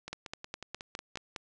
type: two click trains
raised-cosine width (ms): 0.2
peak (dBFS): -20 / -24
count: 7 / 7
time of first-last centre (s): 0.13-1.362 / 0.08-1.173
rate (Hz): 4.87 / 5.49
effects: resampled to 22050 Hz